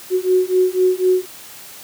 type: beating tone pair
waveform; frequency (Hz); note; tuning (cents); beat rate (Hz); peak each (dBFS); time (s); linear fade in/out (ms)
sine; 366.8 / 370.8; F#4 / F#4; -15 / +4; 4; -16; 0.1-1.26; 50
effects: white hiss -38 dBFS RMS until 1.83 s + high-pass 80 Hz 12 dB/octave